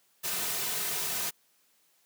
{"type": "noise with comb filter", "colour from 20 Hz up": "white", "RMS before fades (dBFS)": -32, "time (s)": [0.23, 1.31], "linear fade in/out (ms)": 20, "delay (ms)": 3.6, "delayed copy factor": -0.55, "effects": ["white hiss -68 dBFS RMS until 2.05 s", "high-pass 150 Hz 12 dB/octave"]}